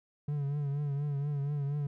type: tone with vibrato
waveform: triangle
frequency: 143.4 Hz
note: D3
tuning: 41 cents flat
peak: -28 dBFS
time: 0.28-1.87 s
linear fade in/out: 5 ms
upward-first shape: triangle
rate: 4.2 Hz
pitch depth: 68 cents each way
effects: none